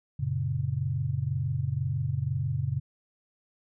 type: chord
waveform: sine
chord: F# major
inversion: none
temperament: equal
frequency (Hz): 92.5 / 116.54 / 138.59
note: F#2 / A#2 / C#3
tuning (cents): 0 / 0 / 0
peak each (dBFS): -33 / -31 / -29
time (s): 0.19-2.8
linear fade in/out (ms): 10
effects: none